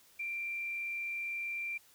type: tone with frequency modulation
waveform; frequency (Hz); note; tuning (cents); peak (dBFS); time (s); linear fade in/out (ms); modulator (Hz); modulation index
sine; 2366; D7; +12; -35; 0.19-1.78; 10; 58.2; 0.44
effects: white hiss -63 dBFS RMS until 1.94 s